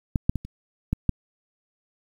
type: clicks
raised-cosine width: 5 ms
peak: -9 / -6 / -14 / -24 / -10 / -7 dBFS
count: 6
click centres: 0.158 / 0.295 / 0.357 / 0.45 / 0.93 / 1.093 s
effects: 8-bit